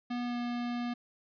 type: tone with pitch glide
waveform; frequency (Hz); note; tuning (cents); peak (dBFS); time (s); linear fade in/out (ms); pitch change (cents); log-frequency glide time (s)
square; 243.1 to 241; B3 to B3; -27 to -42; -33; 0.1-0.94; 10; -15; 0.25-0.37
effects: resampled to 11025 Hz + 12-bit